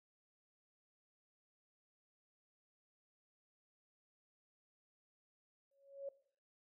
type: tone with exponential growth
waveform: sine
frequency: 554.4 Hz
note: C#5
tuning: in tune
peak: -39 dBFS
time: 5.71-6.09 s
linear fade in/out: 5 ms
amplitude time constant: 81 ms
effects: noise-tail reverb RT60 0.6 s tail -18 dB re dry